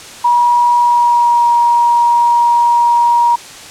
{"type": "tone with pitch glide", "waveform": "sine", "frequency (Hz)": [961, 948.9], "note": ["B5", "A#5"], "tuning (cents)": [-48, 31], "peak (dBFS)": -7, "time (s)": [0.24, 3.36], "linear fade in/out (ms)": 10, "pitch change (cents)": -21, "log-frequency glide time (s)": [0.77, 1.47], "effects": ["white hiss -32 dBFS RMS until 3.7 s", "low-pass 8000 Hz 12 dB/octave"]}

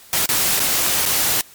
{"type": "noise with dropouts", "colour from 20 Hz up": "white", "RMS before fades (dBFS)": -18, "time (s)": [0.13, 1.41], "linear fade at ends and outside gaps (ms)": 0, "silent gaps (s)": [[0.258, 0.29], [0.595, 0.602], [1.054, 1.061]], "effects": ["white hiss -45 dBFS RMS until 1.54 s", "MP3 96 kbps"]}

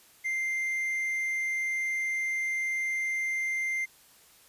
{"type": "tone", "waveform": "triangle", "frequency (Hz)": 2093, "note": "C7", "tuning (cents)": 0, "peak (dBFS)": -26, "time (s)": [0.24, 3.86], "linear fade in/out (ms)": 20, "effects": ["white hiss -58 dBFS RMS until 4.48 s", "resampled to 32000 Hz"]}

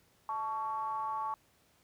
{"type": "ring-modulated tone", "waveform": "triangle", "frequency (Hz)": 123.3, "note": "B2", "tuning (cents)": -2, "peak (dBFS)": -28, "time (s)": [0.29, 1.34], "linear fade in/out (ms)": 0, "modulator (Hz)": 998, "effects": ["pink hiss -68 dBFS RMS until 1.83 s", "high-pass 60 Hz 12 dB/octave"]}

